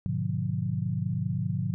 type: chord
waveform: sine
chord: G# diminished seventh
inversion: none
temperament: just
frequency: 103.83 / 124.59 / 149.51 / 179.41 Hz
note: G#2 / B2 / D3 / F3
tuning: 0 / +16 / +31 / +47 cents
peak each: -32 dBFS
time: 0.06-1.74 s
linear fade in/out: 0 ms
effects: none